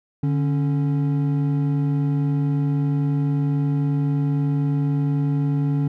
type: tone pair together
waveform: triangle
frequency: 146.04 / 277.2 Hz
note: D3 / C#4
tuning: -9 / 0 cents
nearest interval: major seventh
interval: 1109 cents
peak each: -17 / -23 dBFS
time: 0.23-5.88 s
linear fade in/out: 5 ms
effects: none